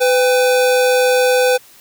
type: tone pair together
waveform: square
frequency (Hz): 503.3 / 799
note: B4 / G5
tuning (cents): +33 / +33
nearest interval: minor sixth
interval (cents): 800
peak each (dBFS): -12 / -21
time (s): 0-1.58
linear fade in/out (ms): 20
effects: white hiss -45 dBFS RMS until 1.8 s